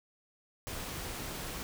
pink noise, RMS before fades -40 dBFS, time 0.67-1.63 s, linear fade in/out 0 ms, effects none

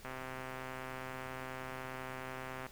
click train, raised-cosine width 0.5 ms, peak -28 dBFS, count 341, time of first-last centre 0.05-2.665 s, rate 130 Hz, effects pink hiss -56 dBFS RMS until 2.71 s

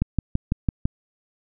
click train, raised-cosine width 5 ms, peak -8 dBFS, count 6, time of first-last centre 0.02-0.855 s, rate 5.99 Hz, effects none

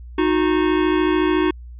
square tone pair together, 311.1 / 364.9 Hz, D#4 / F#4, 0 / -24 cents, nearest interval minor third, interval 276 cents, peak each -19 dBFS, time 0.18-1.51 s, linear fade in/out 5 ms, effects added 60 Hz sine -34 dBFS peak until 1.79 s + resampled to 8000 Hz

